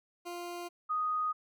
20% pulse / sine tone pair in turn, 349.2 / 1244.4 Hz, F4 / D#6, 0 / 0 cents, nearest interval octave + minor seventh, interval 2200 cents, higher second, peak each -34 / -29 dBFS, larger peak second, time 0.25-0.69 / 0.89-1.33 s, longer neither, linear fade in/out 20 ms, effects none

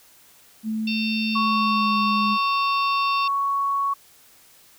sine tone with pitch glide, 219.1 to 209.1 Hz, A3 to G#3, -7 to +12 cents, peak -23 dBFS, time 0.63-2.38 s, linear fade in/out 50 ms, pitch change -81 cents, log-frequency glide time 1.29-1.99 s
harmonic tone, 900 Hz, A5, 39 cents sharp, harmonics 3 / 4 / 5 / 6, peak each -27 / -32 / -35 / -38 dBFS, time 0.87-3.28 s, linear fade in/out 5 ms
sine tone, 1113 Hz, C#6, 7 cents sharp, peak -20 dBFS, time 1.35-3.94 s, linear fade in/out 10 ms
effects white hiss -53 dBFS RMS until 4.78 s

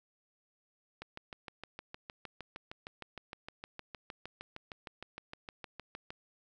click train, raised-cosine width 0.3 ms, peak -27 dBFS, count 34, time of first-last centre 1.02-6.105 s, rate 6.49 Hz, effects none

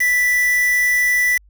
triangle tone with quantisation, 1975.5 Hz, B6, in tune, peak -12 dBFS, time 0-1.38 s, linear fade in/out 10 ms, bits 4, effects added 50 Hz sine -47 dBFS peak until 1.49 s

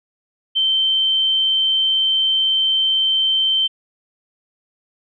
sine tone, 3109 Hz, G7, 15 cents flat, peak -14 dBFS, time 0.55-3.68 s, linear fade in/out 20 ms, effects none

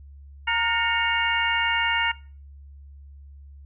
sine tone cluster, 926 / 1426 / 1836 / 2209 / 2806 Hz, A#5 / F6 / A#6 / C#7 / F7, -12 / +36 / -27 / -7 / +8 cents, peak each -27 dBFS, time 0.47-2.12 s, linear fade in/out 10 ms, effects noise-tail reverb RT60 0.4 s tail -22 dB re dry + added 70 Hz sine -42 dBFS peak until 3.65 s

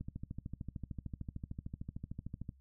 click train, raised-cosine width 5 ms, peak -29 dBFS, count 34, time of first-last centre 0.01-2.491 s, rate 13.3 Hz, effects noise-tail reverb RT60 0.1 s tail -19 dB re dry + added 67 Hz sine -61 dBFS peak until 2.6 s

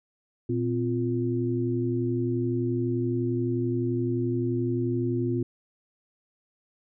sine tone cluster, 118.6 / 258.2 / 349.8 Hz, A#2 / C4 / F4, +30 / -23 / +3 cents, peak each -28 / -29 / -28 dBFS, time 0.49-5.43 s, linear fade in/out 5 ms, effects none

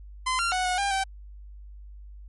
sawtooth tone with pitch steps, 1029 / 1380 / 738 / 730 / 799 / 774 Hz, C6 / F6 / F#5 / F#5 / G5 / G5, -29 / -21 / -5 / -24 / +33 / -22 cents, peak -20 dBFS, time 0.26-1.04 s, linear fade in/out 10 ms, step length 130 ms, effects added 50 Hz sine -41 dBFS peak until 2.28 s + MP3 48 kbps

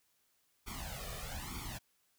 pink noise with flanger, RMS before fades -43 dBFS, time 0.66-1.79 s, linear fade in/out 20 ms, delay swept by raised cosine 0.88 to 1.68 ms, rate 1.1 Hz, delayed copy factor +1, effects white hiss -75 dBFS RMS until 2.18 s

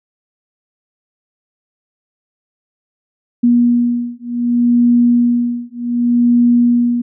sine beating tone pair, 239.8 / 240.46 Hz, A#3 / B3, +49 / -46 cents, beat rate 0.66 Hz, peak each -13 dBFS, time 3.43-7.02 s, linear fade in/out 10 ms, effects none

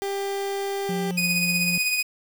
30% pulse tone, 396.2 Hz, G4, 18 cents sharp, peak -24 dBFS, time 0.02-1.11 s, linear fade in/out 0 ms
triangle tone with pitch glide, 178.4 to 176.45 Hz, F3 to F3, +37 to +18 cents, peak -24 dBFS, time 0.89-1.78 s, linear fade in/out 2 ms, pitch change -19 cents, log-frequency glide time 1.11-1.27 s
sawtooth tone with tremolo, 2489 Hz, D#7, in tune, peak -16 dBFS, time 1.17-2.03 s, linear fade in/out 10 ms, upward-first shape triangle, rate 16 Hz, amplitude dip 50%
effects 7-bit

